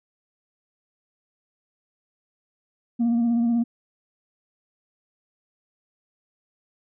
sine tone with vibrato, 234.7 Hz, A#3, 12 cents sharp, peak -16 dBFS, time 2.99-3.64 s, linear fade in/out 20 ms, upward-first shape sine, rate 16 Hz, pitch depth 31 cents each way, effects tanh soft clip ceiling -17 dBFS

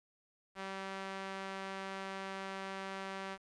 sawtooth tone with band-pass filter, 193 Hz, G3, 27 cents flat, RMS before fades -43 dBFS, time 0.55-3.38 s, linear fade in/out 50 ms, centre 1500 Hz, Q 0.65, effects resampled to 24000 Hz + 11-bit

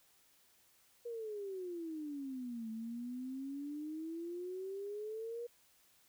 sine exponential two-way sweep, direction down then up, 480.2 to 220 to 480.2 Hz, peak -40 dBFS, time 1.05-5.47 s, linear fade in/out 10 ms, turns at 2.7 s, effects white hiss -69 dBFS RMS until 6.08 s

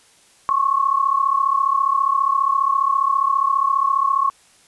sine tone pair together, 1079.2 / 1114 Hz, C#6 / C#6, -47 / +8 cents, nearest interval minor second, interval 55 cents, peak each -18 dBFS, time 0.49-4.3 s, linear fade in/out 0 ms, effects white hiss -53 dBFS RMS until 4.67 s + resampled to 24000 Hz

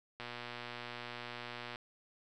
click train, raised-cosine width 0.3 ms, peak -27 dBFS, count 188, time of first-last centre 0.2-1.758 s, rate 120 Hz, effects none

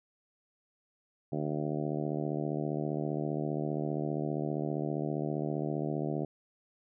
harmonic tone, 75.1 Hz, D2, 39 cents sharp, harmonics 2 / 3 / 4 / 5 / 6 / 7 / 8 / 9 / 10, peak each -35 / -39 / -37 / -38 / -43 / -45 / -43 / -42 / -49 dBFS, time 1.32-6.25 s, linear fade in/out 5 ms, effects none

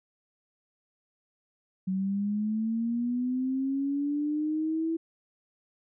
sine linear sweep, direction up, 186.1 to 329.6 Hz, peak -26 dBFS, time 1.87-4.97 s, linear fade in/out 10 ms, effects none

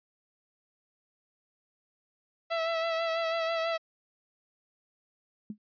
sawtooth tone with vibrato, 659.3 Hz, E5, in tune, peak -24 dBFS, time 2.5-3.78 s, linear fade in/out 20 ms, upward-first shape sine, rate 6.1 Hz, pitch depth 28 cents each way
sine tone with exponential decay, 210.9 Hz, G#3, 27 cents sharp, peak -31 dBFS, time 5.5-5.58 s, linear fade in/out 2 ms, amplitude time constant 16 ms
effects resampled to 11025 Hz

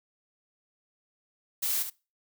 blue noise with echo, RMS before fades -29 dBFS, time 1.62-1.83 s, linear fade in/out 10 ms, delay 71 ms, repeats 1, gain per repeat -8 dB, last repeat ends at 1.901 s, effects noise-tail reverb RT60 0.3 s tail -22 dB re dry

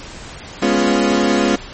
30% pulse chord, C# dominant seventh, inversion second, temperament equal, 207.7 / 246.9 / 277.2 / 349.2 Hz, G#3 / B3 / C#4 / E#4, 0 / 0 / 0 / 0 cents, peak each -16 dBFS, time 0.62-1.56 s, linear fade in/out 5 ms, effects pink hiss -34 dBFS RMS until 1.73 s + MP3 32 kbps

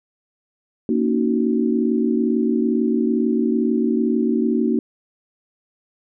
sine chord, D# minor seventh, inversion second, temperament just, 233.3 / 280 / 311.1 / 373.4 Hz, A#3 / C#4 / D#4 / F#4, +2 / +18 / 0 / +16 cents, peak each -19 / -24 / -23 / -23 dBFS, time 0.89-4.79 s, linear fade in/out 2 ms, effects none

